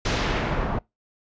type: noise with low-pass filter sweep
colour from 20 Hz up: pink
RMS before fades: -25 dBFS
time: 0.05-0.79 s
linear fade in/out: 5 ms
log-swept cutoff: 6000 to 960 Hz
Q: 0.83
effects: noise-tail reverb RT60 0.2 s tail -24 dB re dry + resampled to 16000 Hz